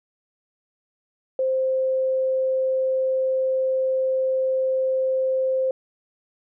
sine tone, 523.3 Hz, C5, in tune, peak -19 dBFS, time 1.39-5.71 s, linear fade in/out 2 ms, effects none

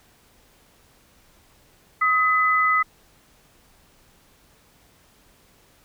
sine tone pair together, 1263.1 / 2005 Hz, D#6 / B6, +26 / +26 cents, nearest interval minor sixth, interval 800 cents, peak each -18 / -21 dBFS, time 2.01-2.83 s, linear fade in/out 10 ms, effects pink hiss -57 dBFS RMS until 5.84 s

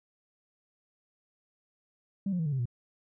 sine tone with pitch steps, 196.7 / 178.3 / 161.63 / 146.51 / 132.81 / 120.39 Hz, G3 / F3 / E3 / D3 / C3 / B2, +6 / +36 / -34 / -4 / +26 / -44 cents, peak -26 dBFS, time 2.26-2.656 s, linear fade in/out 5 ms, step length 66 ms, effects tanh soft clip ceiling -24 dBFS

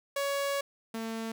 sawtooth tone pair in turn, 560 / 225.1 Hz, C#5 / A3, +18 / +40 cents, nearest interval octave + major third, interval 1578 cents, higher first, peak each -25 / -30 dBFS, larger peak first, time 0.16-0.61 / 0.94-1.32 s, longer first, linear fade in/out 5 ms, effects none

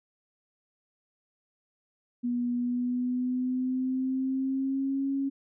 sine tone with pitch glide, 242.8 to 274.1 Hz, B3 to C#4, -29 to -19 cents, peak -26 dBFS, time 2.23-5.3 s, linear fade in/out 20 ms, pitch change +210 cents, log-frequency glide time 2.54-5.1 s, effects none

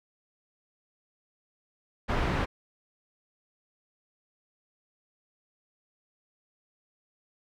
pink low-pass noise, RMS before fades -28 dBFS, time 2.08-2.46 s, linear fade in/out 20 ms, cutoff 2100 Hz, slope 12 dB/octave, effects none

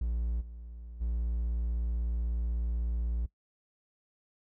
triangle tone with level steps, 58.1 Hz, A#1, 5 cents flat, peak -27 / -40 / -27 dBFS, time 0.01-3.26 s, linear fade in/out 5 ms, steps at 0.4 / 1 s, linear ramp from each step 20 ms, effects noise-tail reverb RT60 0.1 s tail -18 dB re dry

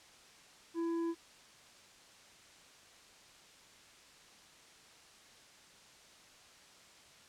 sine tone with tanh clipping, 334.2 Hz, E4, 24 cents sharp, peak -34 dBFS, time 0.74-1.15 s, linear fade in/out 50 ms, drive 7 dB, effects white hiss -59 dBFS RMS until 7.28 s + low-pass 7000 Hz 12 dB/octave

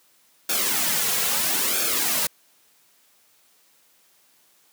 white noise with flanger, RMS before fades -23 dBFS, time 0.49-2.27 s, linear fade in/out 5 ms, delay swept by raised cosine 1 to 3.4 ms, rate 0.76 Hz, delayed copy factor -0.65, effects white hiss -60 dBFS RMS until 4.72 s + high-pass 150 Hz 12 dB/octave

